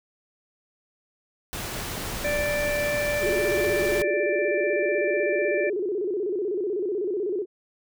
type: noise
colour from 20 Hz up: pink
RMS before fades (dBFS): -32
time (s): 1.53-4.02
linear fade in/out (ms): 0
type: harmonic tone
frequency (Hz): 587.3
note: D5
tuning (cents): 0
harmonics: 1 / 3 / 4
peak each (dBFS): -25 / -31 / -31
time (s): 2.24-5.7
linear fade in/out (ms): 10
type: tone with vibrato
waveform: sine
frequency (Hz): 387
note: G4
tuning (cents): -22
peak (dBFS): -24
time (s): 3.2-7.46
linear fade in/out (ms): 50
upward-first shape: square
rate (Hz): 16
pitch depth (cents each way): 140
effects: none